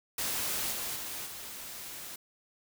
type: noise with level steps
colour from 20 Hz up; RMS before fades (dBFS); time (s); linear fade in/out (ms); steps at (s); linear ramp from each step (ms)
white; -33 / -36 / -39 / -43; 0.18-2.16; 5; 0.71 / 0.95 / 1.25; 20
effects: none